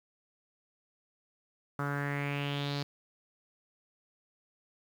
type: tone with low-pass filter sweep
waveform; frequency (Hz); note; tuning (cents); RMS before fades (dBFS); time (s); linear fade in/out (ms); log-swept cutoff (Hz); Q
sawtooth; 142.7; D3; -49; -34; 1.79-2.83; 2; 1300 to 4600; 4.8
effects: 9-bit